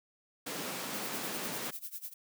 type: high-pass noise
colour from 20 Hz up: pink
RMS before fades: -39 dBFS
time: 0.46-1.71 s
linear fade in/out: 10 ms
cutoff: 180 Hz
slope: 24 dB/octave
type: noise with tremolo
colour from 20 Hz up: violet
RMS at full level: -40 dBFS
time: 0.93-2.14 s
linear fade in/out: 10 ms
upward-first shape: sine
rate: 10 Hz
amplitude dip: 90%
effects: none